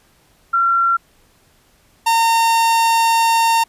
sine / 45% pulse tone pair in turn, 1367 / 914 Hz, F6 / A#5, -37 / -34 cents, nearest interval perfect fifth, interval 697 cents, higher first, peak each -12 dBFS, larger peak neither, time 0.53-0.97 / 2.06-3.64 s, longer second, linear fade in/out 10 ms, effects pink hiss -55 dBFS RMS until 3.68 s + resampled to 32000 Hz

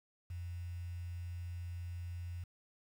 sine tone with quantisation, 87.4 Hz, F2, 2 cents sharp, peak -40 dBFS, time 0.3-2.44 s, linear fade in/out 5 ms, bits 10, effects none

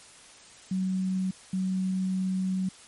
sine tone bursts at uneven times, 187.4 Hz, F#3, 22 cents sharp, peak -25 dBFS, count 2, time 0.71-1.31 / 1.53-2.69 s, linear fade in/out 5 ms, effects white hiss -51 dBFS RMS until 2.87 s + MP3 48 kbps

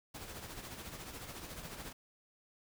pink noise with tremolo, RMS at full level -45 dBFS, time 0.14-1.93 s, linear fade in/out 10 ms, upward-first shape sine, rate 14 Hz, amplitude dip 50%, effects none

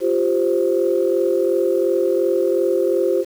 sine chord, F suspended second, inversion none, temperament equal, 349.2 / 392 / 523.3 Hz, F4 / G4 / C5, 0 / 0 / 0 cents, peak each -19 dBFS, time 0-3.25 s, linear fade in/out 50 ms, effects tanh soft clip ceiling -6 dBFS + 7-bit

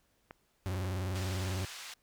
clicks, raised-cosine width 0.5 ms, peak -30 dBFS, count 3, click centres 0.309 / 0.744 / 0.849 s
40% pulse tone with vibrato, 92.5 Hz, F#2, in tune, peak -32 dBFS, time 0.66-1.65 s, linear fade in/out 0 ms, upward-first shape triangle, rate 20 Hz, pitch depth 150 cents each way
white band-pass noise, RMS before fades -46 dBFS, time 1.15-1.94 s, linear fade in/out 5 ms, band 980 to 5500 Hz, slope 12 dB/octave
effects pink hiss -73 dBFS RMS until 2.02 s

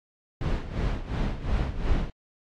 brown noise with tremolo, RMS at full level -24 dBFS, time 0.41-2.1 s, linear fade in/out 2 ms, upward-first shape sine, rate 2.8 Hz, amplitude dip 75%, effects low-pass 4000 Hz 12 dB/octave + AAC 64 kbps

